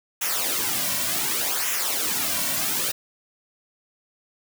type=noise with flanger; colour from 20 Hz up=white; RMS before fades=-25 dBFS; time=0.21-2.92 s; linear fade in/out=10 ms; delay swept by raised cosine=0.22 to 2.42 ms; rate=0.67 Hz; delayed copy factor=-0.7; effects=none